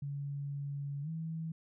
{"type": "tone with pitch glide", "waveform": "sine", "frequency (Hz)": [141.7, 161.83], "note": ["C#3", "E3"], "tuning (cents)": [38, -32], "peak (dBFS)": -36, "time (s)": [0.02, 1.52], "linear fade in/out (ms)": 5, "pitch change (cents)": 230, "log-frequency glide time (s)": [1.02, 1.09], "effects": []}